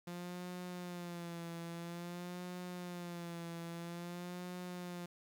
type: tone with vibrato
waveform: sawtooth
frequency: 174 Hz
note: F3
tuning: 6 cents flat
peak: -39 dBFS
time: 0.07-5.06 s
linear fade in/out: 5 ms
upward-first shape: sine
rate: 0.5 Hz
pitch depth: 56 cents each way
effects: 11-bit